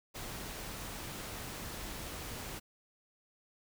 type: noise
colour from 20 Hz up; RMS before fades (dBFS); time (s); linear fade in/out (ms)
pink; -43; 0.14-2.6; 20
effects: none